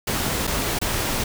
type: noise with dropouts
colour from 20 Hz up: pink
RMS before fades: -24 dBFS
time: 0.07-1.24 s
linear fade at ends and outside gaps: 5 ms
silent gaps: 0.47-0.474 / 0.789-0.814 s
effects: none